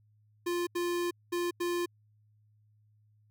square tone bursts at uneven times, 349.2 Hz, F4, in tune, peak -30 dBFS, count 4, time 0.46-0.67 / 0.75-1.11 / 1.32-1.51 / 1.6-1.86 s, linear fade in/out 10 ms, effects added 106 Hz sine -63 dBFS peak until 3.3 s

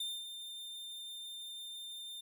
45% pulse tone with ADSR envelope, 3606 Hz, A7, 42 cents sharp, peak -36 dBFS, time 0-2.21 s, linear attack 5 ms, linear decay 240 ms, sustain -8 dB, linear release 8 ms, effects 13-bit

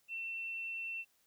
sine tone, 2695 Hz, E7, 38 cents sharp, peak -38 dBFS, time 0.08-1.05 s, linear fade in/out 50 ms, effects white hiss -73 dBFS RMS until 1.26 s

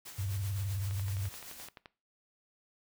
white noise with tremolo, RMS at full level -46 dBFS, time 0.05-1.69 s, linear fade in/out 10 ms, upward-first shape sine, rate 7.8 Hz, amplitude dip 45%
sine tone with vibrato, 98 Hz, G2, in tune, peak -32 dBFS, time 0.18-1.29 s, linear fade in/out 10 ms, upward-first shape square, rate 19 Hz, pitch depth 96 cents each way
click train, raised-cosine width 0.3 ms, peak -31 dBFS, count 12, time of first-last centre 0.91-1.858 s, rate 11.6 Hz
effects noise-tail reverb RT60 0.3 s tail -19 dB re dry

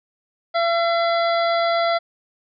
harmonic tone, 677 Hz, E5, 46 cents sharp, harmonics 1 / 2 / 3 / 5 / 6 / 7, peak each -18 / -24 / -28 / -32 / -34 / -35 dBFS, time 0.54-1.99 s, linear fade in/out 20 ms, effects none

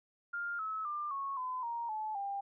sine tone with pitch steps, 1403 / 1294 / 1193.5 / 1100.8 / 1015.3 / 936.4 / 863.6 / 796.6 Hz, F6 / E6 / D6 / C#6 / B5 / A#5 / A5 / G5, +8 / -32 / +28 / -12 / +48 / +8 / -33 / +28 cents, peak -35 dBFS, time 0.33-2.41 s, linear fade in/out 10 ms, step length 260 ms, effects none

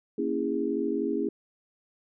sine chord, A# half-diminished seventh, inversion none, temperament equal with one note detuned, 233.1 / 277.2 / 329.6 / 409.4 Hz, A#3 / C#4 / E4 / G#4, 0 / 0 / 0 / -25 cents, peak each -33 / -31 / -31 / -30 dBFS, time 0.18-1.29 s, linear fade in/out 5 ms, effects none

